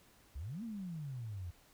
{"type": "exponential two-way sweep", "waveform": "sine", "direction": "up then down", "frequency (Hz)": [59.8, 238.6, 83.3], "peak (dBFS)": -40, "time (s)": [0.35, 1.51], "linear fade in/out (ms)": 10, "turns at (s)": 0.63, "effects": ["pink hiss -65 dBFS RMS until 1.73 s"]}